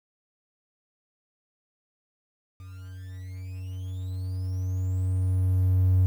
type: tone with level ramp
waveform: triangle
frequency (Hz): 92.8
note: F#2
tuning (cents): +6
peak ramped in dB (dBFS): -38 to -14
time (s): 2.6-6.06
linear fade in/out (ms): 0
effects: tanh soft clip ceiling -12 dBFS + 9-bit